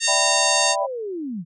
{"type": "harmonic tone", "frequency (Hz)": 917, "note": "A#5", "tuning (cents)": -29, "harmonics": [2, 3, 4, 5, 6, 7, 8, 9, 10], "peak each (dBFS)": [-27, -27, -26, -24, -31, -23, -28, -30, -32], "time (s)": [0, 0.76], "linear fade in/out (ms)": 50}
{"type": "chord", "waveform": "sine", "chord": "E minor seventh", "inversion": "third", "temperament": "equal", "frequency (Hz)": [587.3, 659.3, 784, 987.8], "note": ["D5", "E5", "G5", "B5"], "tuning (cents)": [0, 0, 0, 0], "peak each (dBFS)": -26, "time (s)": [0.07, 0.87], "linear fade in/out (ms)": 20}
{"type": "linear sweep", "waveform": "sine", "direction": "down", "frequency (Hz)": [600, 152.2], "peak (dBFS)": -26, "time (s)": [0.78, 1.45], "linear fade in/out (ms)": 50}
{"effects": []}